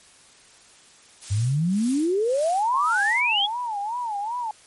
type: noise with tremolo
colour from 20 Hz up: blue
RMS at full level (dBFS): -34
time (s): 1.21-3.22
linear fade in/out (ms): 20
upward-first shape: sine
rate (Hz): 1.8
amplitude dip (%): 85
type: exponential sweep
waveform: sine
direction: up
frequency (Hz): 95 to 3433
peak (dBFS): -19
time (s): 1.3-3.47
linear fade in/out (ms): 20
type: tone with vibrato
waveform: sine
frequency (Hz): 890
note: A5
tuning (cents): +20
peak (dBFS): -25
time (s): 2.74-4.51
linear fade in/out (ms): 2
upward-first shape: sine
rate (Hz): 2.6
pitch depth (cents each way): 180
effects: white hiss -52 dBFS RMS until 4.66 s + MP3 48 kbps